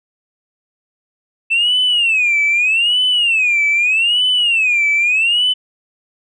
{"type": "tone with vibrato", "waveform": "sine", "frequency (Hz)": 2637, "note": "E7", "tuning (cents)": 0, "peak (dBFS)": -10, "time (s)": [1.5, 5.54], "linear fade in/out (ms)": 20, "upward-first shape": "sine", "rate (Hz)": 0.81, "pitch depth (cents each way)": 230, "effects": ["tanh soft clip ceiling -8 dBFS"]}